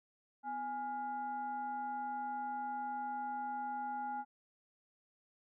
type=tone with frequency modulation; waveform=sine; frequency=830.6 Hz; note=G#5; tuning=in tune; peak=-37 dBFS; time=0.43-4.25 s; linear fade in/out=50 ms; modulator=580 Hz; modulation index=0.5; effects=none